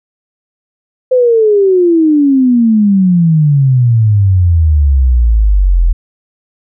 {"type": "exponential sweep", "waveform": "sine", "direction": "down", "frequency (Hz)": [518, 40.34], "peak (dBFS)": -5, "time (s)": [1.11, 5.93], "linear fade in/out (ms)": 10, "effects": []}